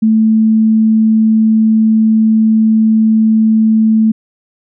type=tone; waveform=sine; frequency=220 Hz; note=A3; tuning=in tune; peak=-6 dBFS; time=0.02-4.12 s; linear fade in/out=10 ms; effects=none